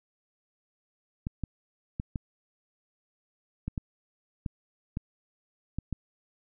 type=clicks; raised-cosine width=5 ms; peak=-19 dBFS; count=10; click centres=1.269 / 1.437 / 1.999 / 2.158 / 3.68 / 3.778 / 4.462 / 4.971 / 5.786 / 5.927 s; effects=none